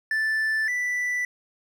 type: tone pair in turn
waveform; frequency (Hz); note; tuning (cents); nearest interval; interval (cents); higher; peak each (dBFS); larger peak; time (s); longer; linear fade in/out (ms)
triangle; 1760 / 1975.5; A6 / B6; 0 / 0; major second; 200; second; -20 / -22; first; 0.11-0.68 / 0.68-1.25; neither; 2
effects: none